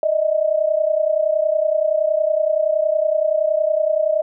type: tone pair together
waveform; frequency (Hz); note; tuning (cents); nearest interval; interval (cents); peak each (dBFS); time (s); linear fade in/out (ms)
sine; 606.3 / 637; D#5 / D#5; -45 / +41; minor second; 86; -18; 0.03-4.22; 2
effects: none